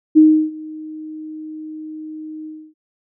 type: tone with ADSR envelope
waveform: sine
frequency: 311 Hz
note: D#4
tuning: 1 cent flat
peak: -4 dBFS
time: 0.15-2.74 s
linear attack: 25 ms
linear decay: 330 ms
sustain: -24 dB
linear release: 280 ms
effects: none